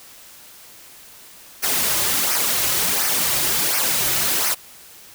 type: noise with flanger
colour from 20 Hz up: white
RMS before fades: -20 dBFS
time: 1.62-4.55 s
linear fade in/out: 20 ms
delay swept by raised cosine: 0.26 to 4.46 ms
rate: 1.4 Hz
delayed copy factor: -0.6
effects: white hiss -44 dBFS RMS until 5.14 s